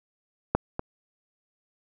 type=clicks; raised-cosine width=1 ms; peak=-6 / -15 dBFS; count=2; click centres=0.55 / 0.794 s; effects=none